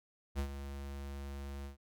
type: tone with ADSR envelope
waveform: square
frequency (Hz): 69.6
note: C#2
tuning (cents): +8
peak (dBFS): -32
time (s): 0.35-1.77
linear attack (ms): 40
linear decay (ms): 84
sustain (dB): -10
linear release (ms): 120
effects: none